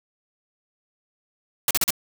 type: noise bursts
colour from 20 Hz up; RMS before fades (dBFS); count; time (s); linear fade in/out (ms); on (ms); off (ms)
white; -20; 4; 1.68-1.906; 2; 28; 38
effects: none